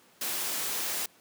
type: noise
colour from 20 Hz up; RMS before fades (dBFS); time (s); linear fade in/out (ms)
white; -32; 0.21-1.06; 5
effects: pink hiss -60 dBFS RMS until 1.2 s + high-pass 200 Hz 12 dB/octave